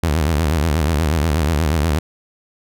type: tone with vibrato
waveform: sawtooth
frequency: 77.78 Hz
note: D#2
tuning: in tune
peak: -11 dBFS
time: 0.03-1.99 s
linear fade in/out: 5 ms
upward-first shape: sine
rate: 8.3 Hz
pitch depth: 160 cents each way
effects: none